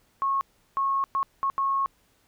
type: tone bursts at uneven times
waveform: sine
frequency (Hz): 1093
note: C#6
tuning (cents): -25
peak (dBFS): -22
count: 5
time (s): 0.22-0.41 / 0.77-1.04 / 1.15-1.23 / 1.43-1.5 / 1.58-1.86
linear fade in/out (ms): 0
effects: pink hiss -65 dBFS RMS until 2.27 s

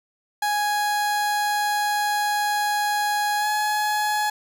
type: tone with pitch glide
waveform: 30% pulse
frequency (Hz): 830.6 to 843.7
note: G#5 to G#5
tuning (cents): 0 to +27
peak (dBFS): -18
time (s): 0.42-4.3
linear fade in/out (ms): 5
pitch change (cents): +27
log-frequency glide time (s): 3.38-3.47
effects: none

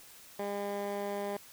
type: tone with band-pass filter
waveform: 15% pulse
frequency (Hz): 202.1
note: G#3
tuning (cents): -47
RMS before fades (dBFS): -36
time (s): 0.39-1.37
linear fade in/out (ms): 5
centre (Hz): 650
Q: 0.65
effects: white hiss -54 dBFS RMS until 1.52 s

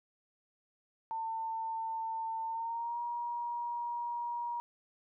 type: tone with pitch glide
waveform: sine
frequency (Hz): 898 to 951.4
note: A5 to A#5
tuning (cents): +35 to +35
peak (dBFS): -34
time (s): 1.11-4.6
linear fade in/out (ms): 0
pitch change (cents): +100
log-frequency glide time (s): 2.46-3
effects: none

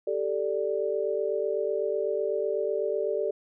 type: chord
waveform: sine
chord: G suspended second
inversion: none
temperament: equal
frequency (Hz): 392 / 440 / 587.3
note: G4 / A4 / D5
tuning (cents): 0 / 0 / 0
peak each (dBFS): -30 / -29 / -30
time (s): 0.07-3.31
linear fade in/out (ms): 5
effects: none

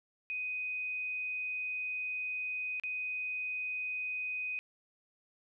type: tone with dropouts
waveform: sine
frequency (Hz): 2500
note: D#7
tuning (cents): +8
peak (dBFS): -34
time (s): 0.3-4.59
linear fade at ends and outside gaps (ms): 0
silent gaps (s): 2.798-2.836
effects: none

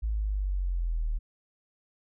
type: linear sweep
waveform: sine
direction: down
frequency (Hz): 55 to 37.25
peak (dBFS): -26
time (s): 0.02-1.19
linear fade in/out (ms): 20
effects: none

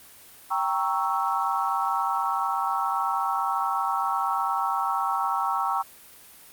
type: chord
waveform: sine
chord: G diminished seventh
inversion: none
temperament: equal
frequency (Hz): 784 / 932.3 / 1108.7 / 1318.5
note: G5 / Bb5 / Db6 / Fb6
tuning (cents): 0 / 0 / 0 / 0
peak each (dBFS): -28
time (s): 0.5-5.83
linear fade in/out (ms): 20
effects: white hiss -49 dBFS RMS until 6.52 s + Opus 32 kbps

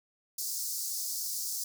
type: high-pass noise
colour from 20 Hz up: pink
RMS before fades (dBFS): -35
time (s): 0.38-1.64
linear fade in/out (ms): 5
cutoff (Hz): 4800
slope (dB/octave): 48
effects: none

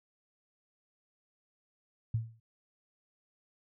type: tone with exponential decay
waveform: sine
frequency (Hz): 113.2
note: A2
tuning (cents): +50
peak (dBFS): -25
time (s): 2.14-2.4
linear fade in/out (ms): 5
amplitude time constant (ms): 55
effects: none

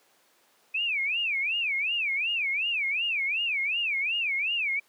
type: tone with vibrato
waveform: sine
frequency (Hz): 2470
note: D#7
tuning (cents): -13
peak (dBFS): -25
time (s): 0.74-4.8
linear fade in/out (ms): 10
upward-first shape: sine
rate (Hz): 2.7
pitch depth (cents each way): 250
effects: pink hiss -63 dBFS RMS until 4.88 s + high-pass 400 Hz 12 dB/octave

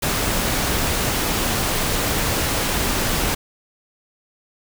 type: noise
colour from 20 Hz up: pink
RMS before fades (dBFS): -21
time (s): 0.02-3.35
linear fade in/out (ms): 10
effects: none

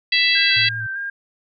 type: harmonic tone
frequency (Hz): 662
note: E5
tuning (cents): +7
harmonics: 3 / 4 / 5 / 6 / 7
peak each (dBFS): -19 / -20 / -21 / -22 / -22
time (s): 0.12-0.69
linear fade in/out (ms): 5
type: tone with vibrato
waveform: sine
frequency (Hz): 1586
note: G6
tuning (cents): +20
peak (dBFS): -24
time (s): 0.35-1.1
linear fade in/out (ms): 5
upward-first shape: square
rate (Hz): 3.3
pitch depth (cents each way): 26
type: tone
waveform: sine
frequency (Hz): 111.8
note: A2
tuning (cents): +28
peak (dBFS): -29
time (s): 0.56-0.87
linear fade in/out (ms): 10
effects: none

